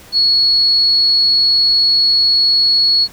sine tone, 4359 Hz, C#8, 30 cents flat, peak -9 dBFS, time 0.12-3.08 s, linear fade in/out 50 ms, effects pink hiss -40 dBFS RMS until 3.12 s

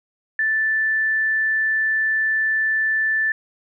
sine tone, 1760 Hz, A6, in tune, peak -17 dBFS, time 0.39-3.32 s, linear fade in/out 2 ms, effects none

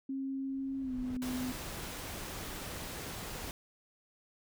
sine tone with pitch glide, 269.3 to 252.7 Hz, C#4 to B3, -50 to +40 cents, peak -34 dBFS, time 0.09-1.52 s, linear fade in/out 5 ms, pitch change -110 cents, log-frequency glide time 0.81-0.94 s
brown noise with exponential growth, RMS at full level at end -39 dBFS, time 0.29-1.17 s, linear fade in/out 2 ms, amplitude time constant 190 ms
pink noise, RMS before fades -42 dBFS, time 1.22-3.51 s, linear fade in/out 0 ms
effects none

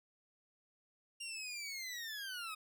20% pulse linear sweep, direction down, 2807 to 1244.5 Hz, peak -37 dBFS, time 1.2-2.55 s, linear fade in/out 10 ms, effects none

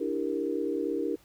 sine chord, E half-diminished seventh, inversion third, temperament equal with one note detuned, 293.7 / 329.6 / 396.1 / 466.2 Hz, D4 / E4 / G4 / Bb4, 0 / 0 / +18 / 0 cents, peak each -33 dBFS, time 0-1.16 s, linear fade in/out 10 ms, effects pink hiss -61 dBFS RMS until 1.24 s

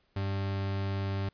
40% pulse tone, 98 Hz, G2, in tune, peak -29 dBFS, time 0.16-1.29 s, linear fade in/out 5 ms, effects pink hiss -71 dBFS RMS until 1.33 s + resampled to 11025 Hz

